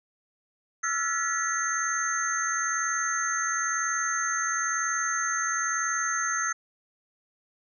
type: tone cluster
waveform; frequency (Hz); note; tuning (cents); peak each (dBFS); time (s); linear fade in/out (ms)
sine; 1329 / 1410 / 1722 / 1941 / 6320; E6 / F6 / A6 / B6 / G8; +14 / +16 / -38 / -31 / +13; -30 / -34 / -34 / -33 / -30; 0.83-6.53; 10
effects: none